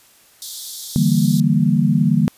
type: high-pass noise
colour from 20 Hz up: pink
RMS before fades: -31 dBFS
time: 0.42-1.4 s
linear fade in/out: 0 ms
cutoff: 3400 Hz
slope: 96 dB/octave
type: chord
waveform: sine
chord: E half-diminished seventh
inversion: third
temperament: equal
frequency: 146.83 / 164.81 / 196 / 233.1 Hz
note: D3 / E3 / G3 / Bb3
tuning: 0 / 0 / 0 / 0 cents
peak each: -18 dBFS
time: 0.96-2.28 s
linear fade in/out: 0 ms
effects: white hiss -51 dBFS RMS until 2.37 s + resampled to 32000 Hz